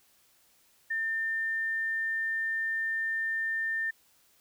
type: tone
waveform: sine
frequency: 1800 Hz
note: A6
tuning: 39 cents sharp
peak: -28 dBFS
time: 0.9-3.91 s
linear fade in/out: 10 ms
effects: white hiss -65 dBFS RMS until 4.4 s